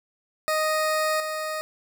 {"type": "tone with level steps", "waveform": "20% pulse", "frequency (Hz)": 622.3, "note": "D#5", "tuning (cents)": 0, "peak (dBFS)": [-17, -23], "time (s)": [0.48, 1.61], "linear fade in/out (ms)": 0, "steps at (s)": 1.2, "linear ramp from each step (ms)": 2, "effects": []}